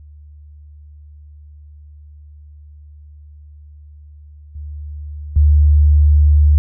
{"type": "tone with level steps", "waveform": "sine", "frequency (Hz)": 74.2, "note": "D2", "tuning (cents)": 18, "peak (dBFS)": [-37, -26, -7], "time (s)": [0, 6.58], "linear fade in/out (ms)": 0, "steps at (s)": [4.55, 5.36], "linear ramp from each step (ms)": 5, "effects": []}